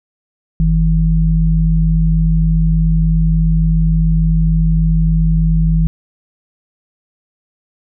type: tone pair together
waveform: sine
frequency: 48.29 / 161.5 Hz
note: G1 / E3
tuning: -25 / -35 cents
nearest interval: octave + major sixth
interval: 2090 cents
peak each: -12 dBFS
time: 0.6-5.87 s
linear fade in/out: 0 ms
effects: none